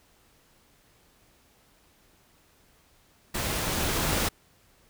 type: noise with level ramp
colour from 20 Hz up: pink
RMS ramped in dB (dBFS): -30 to -26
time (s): 3.34-4.29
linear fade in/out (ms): 10
effects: pink hiss -62 dBFS RMS until 4.89 s